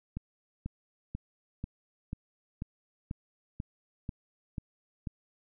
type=click train; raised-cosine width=5 ms; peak=-23 dBFS; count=11; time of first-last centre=0.17-5.072 s; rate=2.04 Hz; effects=none